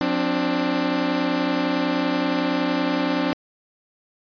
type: tone cluster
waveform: sawtooth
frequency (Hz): 179.8 / 263.5 / 294.2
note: F#3 / C4 / D4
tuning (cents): -49 / +12 / +3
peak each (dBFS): -25 / -20 / -19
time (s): 0.01-3.33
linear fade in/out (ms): 0
effects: resampled to 11025 Hz